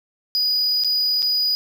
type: tone with dropouts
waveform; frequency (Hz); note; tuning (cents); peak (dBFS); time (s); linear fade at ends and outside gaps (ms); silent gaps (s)
triangle; 4931; D#8; -16; -16; 0.35-1.55; 0; 0.837-0.846 / 1.221-1.227
effects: 8-bit